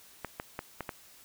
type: clicks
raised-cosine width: 0.5 ms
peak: -20 dBFS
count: 5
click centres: 0.247 / 0.399 / 0.591 / 0.807 / 0.892 s
effects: white hiss -56 dBFS RMS until 1.24 s